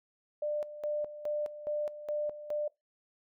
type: tone with tremolo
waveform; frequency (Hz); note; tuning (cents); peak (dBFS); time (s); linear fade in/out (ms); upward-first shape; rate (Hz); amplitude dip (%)
sine; 596; D5; +25; -30; 0.42-2.68; 5; square; 2.4; 75
effects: noise-tail reverb RT60 0.2 s tail -22 dB re dry